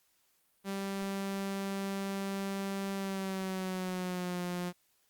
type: tone with pitch glide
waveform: sawtooth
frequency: 196 to 177.67 Hz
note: G3 to F3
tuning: 0 to +30 cents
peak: -30 dBFS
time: 0.64-4.73 s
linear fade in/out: 50 ms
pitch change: -170 cents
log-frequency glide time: 2.94-4.42 s
effects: white hiss -72 dBFS RMS until 5.09 s + Opus 48 kbps